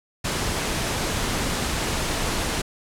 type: noise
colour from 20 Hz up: pink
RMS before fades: -25 dBFS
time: 0.24-2.62 s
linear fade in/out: 10 ms
effects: low-pass 10000 Hz 12 dB/octave